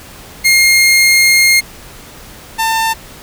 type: tone pair in turn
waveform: sawtooth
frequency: 2132 / 896.4 Hz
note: C7 / A5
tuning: +32 / +32 cents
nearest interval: octave + minor third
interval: 1500 cents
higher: first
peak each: -3 / -8 dBFS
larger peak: first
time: 0.44-1.61 / 2.58-2.94 s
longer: first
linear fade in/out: 20 ms
effects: pink hiss -35 dBFS RMS until 3.22 s